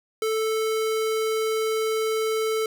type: tone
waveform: square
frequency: 440 Hz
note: A4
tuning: in tune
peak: -23 dBFS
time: 0.22-2.66 s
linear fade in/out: 2 ms
effects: none